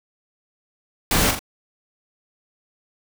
pink noise with echo, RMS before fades -19 dBFS, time 1.11-1.31 s, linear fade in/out 2 ms, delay 41 ms, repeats 2, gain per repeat -6 dB, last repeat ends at 1.392 s, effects none

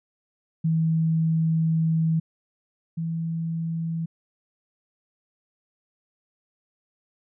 sine tone pair in turn, 161.6 / 164.33 Hz, E3 / E3, -34 / -5 cents, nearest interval unison, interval 29 cents, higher second, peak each -19 / -25 dBFS, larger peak first, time 0.64-2.2 / 2.97-4.06 s, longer first, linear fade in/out 10 ms, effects none

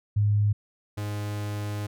sine / 45% pulse tone pair in turn, 103.83 / 103.83 Hz, G#2 / G#2, 0 / 0 cents, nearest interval unison, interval 0 cents, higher neither, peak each -19 / -29 dBFS, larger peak first, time 0.16-0.53 / 0.97-1.87 s, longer second, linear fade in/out 10 ms, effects none

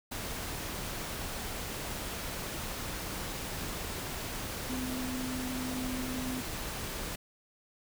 sine tone in noise, 254.8 Hz, C4, 46 cents flat, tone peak -35 dBFS, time 4.69-6.41 s, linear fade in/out 10 ms, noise pink, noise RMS -38 dBFS, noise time 0.11-7.16 s, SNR 0 dB, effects none

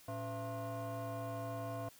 sine tone with frequency modulation, 280 Hz, C#4, 18 cents sharp, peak -36 dBFS, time 0.08-1.89 s, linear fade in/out 5 ms, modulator 393 Hz, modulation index 1.8, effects tanh soft clip ceiling -38 dBFS + white hiss -61 dBFS RMS until 1.99 s

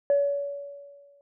sine tone with exponential decay, 567 Hz, C#5, 39 cents sharp, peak -16 dBFS, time 0.1-1.21 s, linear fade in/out 1 ms, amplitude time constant 240 ms, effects tanh soft clip ceiling -14 dBFS

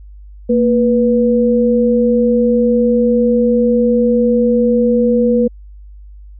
sine tone pair together, 230.6 / 488.6 Hz, A#3 / B4, -19 / -19 cents, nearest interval octave + minor second, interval 1300 cents, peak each -12 dBFS, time 0.49-5.48 s, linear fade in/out 10 ms, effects added 50 Hz sine -33 dBFS peak until 6.39 s

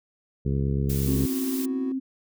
harmonic tone, 68.6 Hz, C#2, 17 cents flat, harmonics 1 / 2 / 3 / 4 / 5 / 6 / 7, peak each -27 / -25 / -30 / -37 / -37 / -35 / -43 dBFS, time 0.45-1.26 s, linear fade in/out 10 ms
blue noise, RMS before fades -35 dBFS, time 0.89-1.66 s, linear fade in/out 10 ms
sine tone, 264.6 Hz, C4, 20 cents sharp, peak -25 dBFS, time 1.06-2 s, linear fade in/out 20 ms
triangle chord, B suspended fourth, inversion none, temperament equal, 246.9 / 329.6 / 370 Hz, B3 / E4 / F#4, 0 / 0 / 0 cents, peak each -38 / -38 / -33 dBFS, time 1.07-1.92 s, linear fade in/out 2 ms
effects none

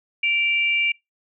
sine tone pair together, 2337 / 2800 Hz, D7 / F7, -9 / +4 cents, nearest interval minor third, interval 313 cents, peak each -19 / -24 dBFS, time 0.23-0.92 s, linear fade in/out 5 ms, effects noise-tail reverb RT60 0.2 s tail -26 dB re dry

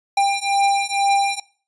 square beating tone pair, 795 / 797.1 Hz, G5 / G5, +24 / +29 cents, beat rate 2.1 Hz, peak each -20 dBFS, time 0.17-1.4 s, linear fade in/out 5 ms, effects noise-tail reverb RT60 0.4 s tail -20 dB re dry + resampled to 24000 Hz

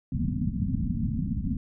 white low-pass noise, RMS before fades -28 dBFS, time 0.12-1.57 s, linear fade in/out 5 ms, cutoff 260 Hz, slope 96 dB/octave, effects none

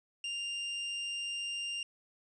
40% pulse tone, 2794 Hz, F7, in tune, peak -34 dBFS, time 0.24-1.83 s, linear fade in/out 2 ms, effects resampled to 22050 Hz

